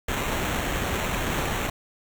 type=noise with sample-and-hold; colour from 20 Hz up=pink; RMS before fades=-27 dBFS; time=0.08-1.7 s; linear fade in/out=5 ms; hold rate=4900 Hz; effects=none